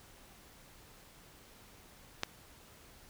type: click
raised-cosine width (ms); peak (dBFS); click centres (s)
0.2; -14; 2.234
effects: pink hiss -58 dBFS RMS until 3.09 s